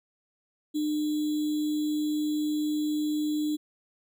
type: tone with sample-and-hold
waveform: sine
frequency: 302 Hz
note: D4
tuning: 48 cents sharp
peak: -25 dBFS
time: 0.74-3.57 s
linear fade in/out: 20 ms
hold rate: 3675 Hz
effects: none